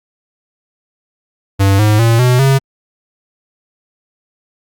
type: tone with pitch steps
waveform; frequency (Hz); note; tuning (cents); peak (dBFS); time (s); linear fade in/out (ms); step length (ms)
square; 98.1 / 106.36 / 115.32 / 125.03 / 135.57; G2 / G#2 / A#2 / B2 / C#3; +2 / +42 / -18 / +22 / -38; -8; 1.59-2.59; 20; 200
effects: Opus 48 kbps